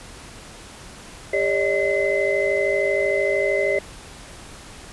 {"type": "tone cluster", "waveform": "sine", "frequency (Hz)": [401.4, 566, 619, 2047], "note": ["G4", "C#5", "D#5", "C7"], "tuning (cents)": [41, 36, -9, -38], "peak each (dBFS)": [-23, -23, -24, -24], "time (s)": [1.33, 3.79], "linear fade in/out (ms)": 5, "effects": ["pink hiss -41 dBFS RMS until 4.92 s", "resampled to 24000 Hz"]}